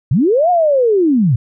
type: linear two-way sweep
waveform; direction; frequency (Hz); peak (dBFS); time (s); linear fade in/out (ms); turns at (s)
sine; up then down; 104.3 to 730 to 104.3; -9; 0.11-1.36; 5; 0.5
effects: none